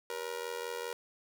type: tone with amplitude modulation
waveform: sawtooth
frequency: 475.3 Hz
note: A#4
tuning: 34 cents sharp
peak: -29 dBFS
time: 0.1-0.93 s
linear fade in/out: 2 ms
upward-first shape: sine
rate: 85 Hz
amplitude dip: 85%
effects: none